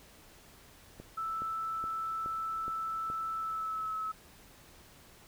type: click train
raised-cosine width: 2 ms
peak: -32 dBFS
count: 6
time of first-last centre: 1-3.101 s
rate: 2.38 Hz
type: tone with pitch glide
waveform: sine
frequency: 1318.5 to 1294.4 Hz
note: E6 to E6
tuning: 0 to -32 cents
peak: -33 dBFS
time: 1.17-4.12 s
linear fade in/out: 10 ms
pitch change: -32 cents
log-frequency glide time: 3.36-3.92 s
effects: pink hiss -57 dBFS RMS until 5.27 s